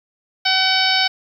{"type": "harmonic tone", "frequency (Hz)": 757, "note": "F#5", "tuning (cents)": 39, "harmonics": [1, 2, 3, 4, 5, 6, 7], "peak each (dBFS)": [-22, -22, -22, -22, -22, -22, -22], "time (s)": [0.45, 1.08], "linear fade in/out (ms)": 10, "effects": ["8-bit"]}